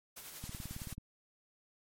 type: noise with tremolo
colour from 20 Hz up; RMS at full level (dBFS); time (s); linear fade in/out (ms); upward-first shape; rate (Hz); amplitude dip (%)
white; -47; 0.16-0.94; 10; sine; 11; 40
type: click train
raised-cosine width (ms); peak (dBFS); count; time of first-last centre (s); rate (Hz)
5; -31; 11; 0.44-0.981; 18.5
effects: MP3 64 kbps